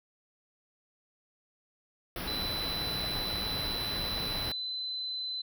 pink band-stop noise, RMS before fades -37 dBFS, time 2.16-4.52 s, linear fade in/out 2 ms, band 5500 to 10000 Hz, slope 96 dB/octave
sine tone with pitch glide, 3996 to 4035 Hz, B7 to B7, +20 to +36 cents, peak -33 dBFS, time 2.27-5.42 s, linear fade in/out 10 ms, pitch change +16 cents, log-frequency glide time 4.38-4.72 s
effects none

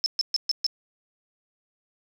sine tone bursts, 5280 Hz, E8, 2 cents sharp, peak -20 dBFS, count 5, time 0.04-0.665 s, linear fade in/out 0 ms, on 21 ms, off 130 ms, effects none

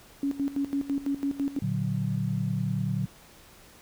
sine tone with tremolo, 279.3 Hz, C#4, 13 cents sharp, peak -24 dBFS, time 0.23-1.59 s, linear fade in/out 2 ms, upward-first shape square, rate 6 Hz, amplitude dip 80%
sine chord, Bb augmented, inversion none, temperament equal with one note detuned, 116.54 / 146.83 / 186.18 Hz, Bb2 / D3 / F#3, 0 / 0 / +11 cents, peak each -30 dBFS, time 1.62-3.06 s, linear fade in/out 5 ms
effects pink hiss -53 dBFS RMS until 3.81 s

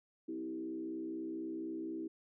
sine tone with frequency modulation, 323.8 Hz, E4, 31 cents flat, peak -38 dBFS, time 0.28-2.08 s, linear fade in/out 10 ms, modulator 64.1 Hz, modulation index 0.85, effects none

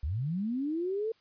sine linear sweep, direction up, 62.3 to 456.1 Hz, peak -29 dBFS, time 0.03-1.12 s, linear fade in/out 5 ms, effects white hiss -67 dBFS RMS until 1.2 s + resampled to 11025 Hz

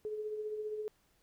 sine tone with tremolo, 426.8 Hz, G#4, 47 cents sharp, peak -34 dBFS, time 0.05-0.88 s, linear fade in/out 0 ms, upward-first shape triangle, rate 15 Hz, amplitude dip 50%, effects pink hiss -72 dBFS RMS until 1.22 s

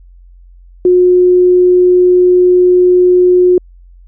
sine tone, 361 Hz, F#4, 43 cents flat, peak -4 dBFS, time 0.85-3.58 s, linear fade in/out 2 ms, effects added 44 Hz sine -36 dBFS peak until 4.07 s

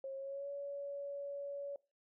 sine tone with pitch glide, 540 to 564.9 Hz, C#5 to C#5, -45 to +33 cents, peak -40 dBFS, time 0.04-1.76 s, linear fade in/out 2 ms, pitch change +78 cents, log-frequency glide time 0.16-0.49 s, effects noise-tail reverb RT60 0.3 s tail -22 dB re dry

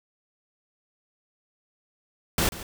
pink noise with echo, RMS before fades -23 dBFS, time 2.38-2.49 s, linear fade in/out 2 ms, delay 140 ms, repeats 1, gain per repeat -15 dB, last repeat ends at 2.63 s, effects none

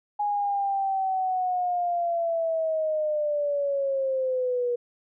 sine linear sweep, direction down, 830.6 to 480 Hz, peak -23 dBFS, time 0.19-4.76 s, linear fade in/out 10 ms, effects none

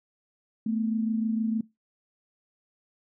sine tone pair together, 220.4 / 246.9 Hz, A3 / B3, +3 / 0 cents, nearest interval major second, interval 197 cents, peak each -25 / -33 dBFS, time 0.66-1.61 s, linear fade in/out 5 ms, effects noise-tail reverb RT60 0.2 s tail -20 dB re dry

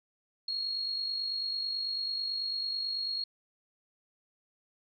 sine tone with amplitude modulation, 4293 Hz, C8, 44 cents sharp, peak -29 dBFS, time 0.48-3.24 s, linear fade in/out 5 ms, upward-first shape sine, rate 49.1 Hz, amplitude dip 45%, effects none

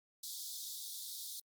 pink high-pass noise, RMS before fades -45 dBFS, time 0.23-1.4 s, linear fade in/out 5 ms, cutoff 3500 Hz, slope 96 dB/octave, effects Opus 48 kbps

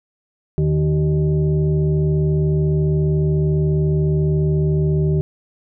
sine tone with frequency modulation, 153.1 Hz, D#3, 28 cents flat, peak -14 dBFS, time 0.58-5.21 s, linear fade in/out 0 ms, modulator 232 Hz, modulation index 0.8, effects none

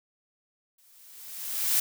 blue noise with exponential growth, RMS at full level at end -22 dBFS, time 0.78-1.8 s, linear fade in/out 5 ms, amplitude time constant 220 ms, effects none

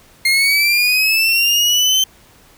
30% pulse linear sweep, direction up, 2116 to 3108 Hz, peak -9 dBFS, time 0.25-2.04 s, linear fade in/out 5 ms, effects pink hiss -48 dBFS RMS until 2.57 s

